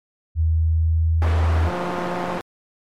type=tone with pitch glide; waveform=sine; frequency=80.4 to 81.38 Hz; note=E2 to E2; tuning=-43 to -22 cents; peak=-15 dBFS; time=0.35-1.71 s; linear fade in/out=50 ms; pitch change=+21 cents; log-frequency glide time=0.55-1.16 s
type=band-pass noise; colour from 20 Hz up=white; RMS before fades=-29 dBFS; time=1.22-2.41 s; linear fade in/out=0 ms; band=120 to 1100 Hz; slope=12 dB/octave
type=click train; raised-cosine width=1 ms; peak=-15 dBFS; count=126; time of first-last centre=1.67-2.376 s; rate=177 Hz
effects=MP3 64 kbps